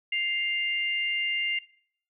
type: tone pair together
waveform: sine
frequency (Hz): 2101 / 2797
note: C7 / F7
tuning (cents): +7 / +2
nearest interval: perfect fourth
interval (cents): 495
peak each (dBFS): -28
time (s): 0.12-1.59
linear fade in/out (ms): 5
effects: noise-tail reverb RT60 0.6 s tail -20 dB re dry